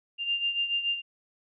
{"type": "beating tone pair", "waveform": "sine", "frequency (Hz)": [2794, 2801], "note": ["F7", "F7"], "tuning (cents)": [0, 4], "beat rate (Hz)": 7, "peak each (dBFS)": [-27, -33], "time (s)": [0.18, 1.02], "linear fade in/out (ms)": 50, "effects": []}